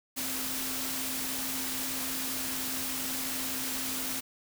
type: tone in noise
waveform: sine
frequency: 261.6 Hz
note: C4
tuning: in tune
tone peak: -41 dBFS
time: 0.16-4.21 s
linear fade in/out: 20 ms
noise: white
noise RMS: -34 dBFS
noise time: 0.16-4.21 s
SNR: -10 dB
effects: none